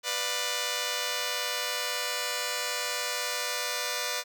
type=chord; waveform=5% pulse; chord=B diminished; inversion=none; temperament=just; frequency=493.9 / 592.7 / 711.2 Hz; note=B4 / D5 / F5; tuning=0 / +16 / +31 cents; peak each=-21 / -21 / -26 dBFS; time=0.03-4.24 s; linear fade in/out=50 ms; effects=none